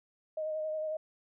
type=tone with vibrato; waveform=sine; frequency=622.3 Hz; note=D#5; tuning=in tune; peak=-32 dBFS; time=0.37-0.97 s; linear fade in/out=5 ms; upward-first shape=sine; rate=11 Hz; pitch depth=22 cents each way; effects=none